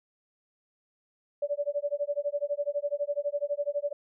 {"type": "tone with tremolo", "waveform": "sine", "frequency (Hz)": 578, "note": "D5", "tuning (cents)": -28, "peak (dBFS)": -24, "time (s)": [1.42, 3.93], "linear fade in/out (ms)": 5, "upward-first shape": "sine", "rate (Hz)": 12, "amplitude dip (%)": 100, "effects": []}